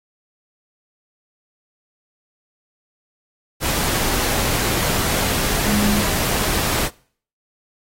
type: tone in noise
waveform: sine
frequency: 207 Hz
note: G#3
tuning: 5 cents flat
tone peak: -17 dBFS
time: 5.64-6.04 s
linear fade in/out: 50 ms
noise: pink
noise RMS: -21 dBFS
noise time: 3.6-6.9 s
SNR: +1 dB
effects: noise-tail reverb RT60 0.5 s tail -23 dB re dry + AAC 48 kbps